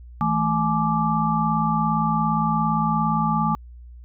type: tone cluster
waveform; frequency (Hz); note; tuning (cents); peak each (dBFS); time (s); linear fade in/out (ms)
sine; 162.1 / 219.5 / 850 / 1175; E3 / A3 / G#5 / D6; -29 / -4 / +40 / +1; -24; 0.21-3.55; 0
effects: added 60 Hz sine -39 dBFS peak until 4.04 s